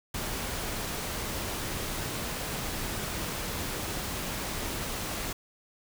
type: noise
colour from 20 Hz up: pink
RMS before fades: -34 dBFS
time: 0.14-5.33 s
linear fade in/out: 5 ms
effects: none